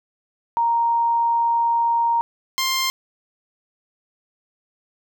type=tone pair in turn; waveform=sine / 10% pulse; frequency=932.3 / 1053.9 Hz; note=A#5 / C6; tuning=0 / +12 cents; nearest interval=major second; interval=212 cents; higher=second; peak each=-16 / -11 dBFS; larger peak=second; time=0.57-2.21 / 2.58-2.9 s; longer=first; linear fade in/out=0 ms; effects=none